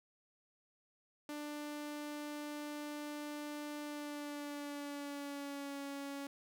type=tone with pitch glide; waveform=sawtooth; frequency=295.8 to 279.8 Hz; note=D4 to C#4; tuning=+13 to +16 cents; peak=-38 dBFS; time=1.29-6.27 s; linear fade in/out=2 ms; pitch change=-97 cents; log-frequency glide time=3.82-5.8 s; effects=none